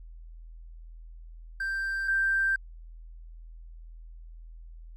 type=tone pair in turn; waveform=triangle; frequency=1572 / 1572 Hz; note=G6 / G6; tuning=+4 / +4 cents; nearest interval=unison; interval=0 cents; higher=neither; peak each=-26 / -19 dBFS; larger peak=second; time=1.6-2.08 / 2.08-2.56 s; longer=neither; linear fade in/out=5 ms; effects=tanh soft clip ceiling -21 dBFS + added 41 Hz sine -43 dBFS peak until 4.96 s